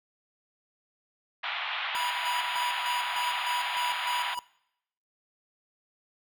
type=band-pass noise; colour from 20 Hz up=white; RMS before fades=-33 dBFS; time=1.43-4.35 s; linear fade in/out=10 ms; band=710 to 3500 Hz; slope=48 dB/octave
type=tone with tremolo; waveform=square; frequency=976 Hz; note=B5; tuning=21 cents flat; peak=-30 dBFS; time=1.95-4.39 s; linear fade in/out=0 ms; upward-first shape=square; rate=3.3 Hz; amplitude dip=55%
effects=noise-tail reverb RT60 0.8 s tail -23 dB re dry